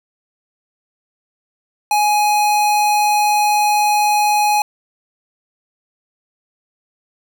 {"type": "tone", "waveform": "square", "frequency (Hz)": 836, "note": "G#5", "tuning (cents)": 11, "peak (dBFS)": -13, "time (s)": [1.91, 4.62], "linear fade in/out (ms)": 2, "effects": []}